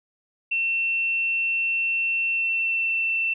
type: tone with pitch glide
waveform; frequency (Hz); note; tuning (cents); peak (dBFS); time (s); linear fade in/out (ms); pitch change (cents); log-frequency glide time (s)
sine; 2700 to 2683; E7 to E7; +41 to +30; -21; 0.51-3.34; 10; -11; 2.33-3.07
effects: none